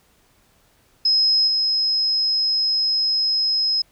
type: tone with level steps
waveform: sine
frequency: 5120 Hz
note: D#8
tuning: 49 cents sharp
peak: -14 / -17 dBFS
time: 1.05-3.82 s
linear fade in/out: 5 ms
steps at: 1.47 s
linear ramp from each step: 10 ms
effects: pink hiss -59 dBFS RMS until 3.91 s